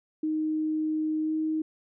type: tone with pitch glide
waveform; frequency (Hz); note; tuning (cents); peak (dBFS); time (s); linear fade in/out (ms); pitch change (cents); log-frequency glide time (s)
sine; 311.1 to 313.8; D#4 to D#4; 0 to +15; -25; 0.23-1.62; 5; +15; 1.22-1.33
effects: none